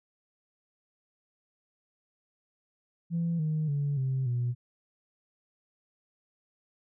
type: tone with pitch steps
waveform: sine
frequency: 168.3 / 155.23 / 143.17 / 132.05 / 121.79 Hz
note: E3 / D#3 / D3 / C3 / B2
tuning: +36 / -4 / -44 / +16 / -24 cents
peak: -25 dBFS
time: 3.1-4.55 s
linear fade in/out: 50 ms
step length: 290 ms
effects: tanh soft clip ceiling -23 dBFS